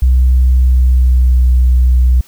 sine tone with pitch glide, 63.5 to 62.37 Hz, B1 to B1, +49 to +18 cents, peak -4 dBFS, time 0.02-2.21 s, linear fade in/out 5 ms, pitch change -31 cents, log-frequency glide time 0.54-1.48 s, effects tanh soft clip ceiling -3 dBFS + white hiss -45 dBFS RMS until 2.27 s

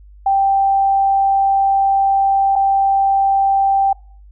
sine tone with dropouts, 784 Hz, G5, in tune, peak -11 dBFS, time 0.26-3.93 s, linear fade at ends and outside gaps 5 ms, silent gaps 2.556-2.56 s, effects noise-tail reverb RT60 0.5 s tail -25 dB re dry + added 50 Hz sine -39 dBFS peak until 4.31 s

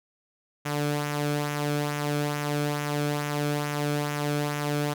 sawtooth tone with flanger, 146.83 Hz, D3, in tune, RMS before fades -28 dBFS, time 0.65-4.94 s, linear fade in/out 10 ms, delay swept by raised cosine 0.22 to 1.07 ms, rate 2.3 Hz, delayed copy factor -0.5, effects none

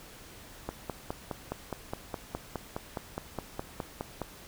click train, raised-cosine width 1 ms, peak -19 dBFS, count 18, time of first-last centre 0.69-4.217 s, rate 4.82 Hz, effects pink hiss -50 dBFS RMS until 4.47 s

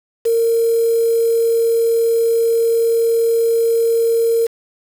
sine tone with quantisation, 459.8 Hz, A#4, 24 cents flat, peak -12 dBFS, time 0.25-4.47 s, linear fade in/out 10 ms, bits 5, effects none

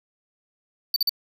square tone bursts, 4570 Hz, D8, 48 cents flat, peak -19 dBFS, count 3, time 0.94-1.094 s, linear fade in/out 2 ms, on 22 ms, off 44 ms, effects none

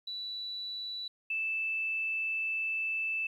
sine tone pair in turn, 3951 / 2637 Hz, B7 / E7, 0 / 0 cents, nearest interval perfect fifth, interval 700 cents, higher first, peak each -36 / -30 dBFS, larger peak second, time 0.07-1.08 / 1.3-3.27 s, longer second, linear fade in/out 5 ms, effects 11-bit

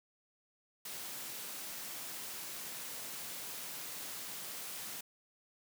white high-pass noise, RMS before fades -44 dBFS, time 0.85-5.01 s, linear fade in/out 5 ms, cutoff 110 Hz, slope 48 dB/octave, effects none

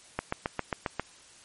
click train, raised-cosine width 0.5 ms, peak -13 dBFS, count 7, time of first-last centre 0.19-0.996 s, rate 7.44 Hz, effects white hiss -54 dBFS RMS until 1.44 s + MP3 48 kbps

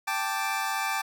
25% pulse chord, G suspended second, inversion none, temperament equal, 784 / 880 / 1174.7 Hz, G5 / A5 / D6, 0 / 0 / 0 cents, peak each -28 dBFS, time 0.07-1.02 s, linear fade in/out 10 ms, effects none

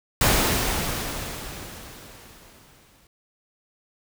pink noise with exponential decay, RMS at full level -18 dBFS, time 0.21-3.07 s, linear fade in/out 2 ms, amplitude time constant 620 ms, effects none

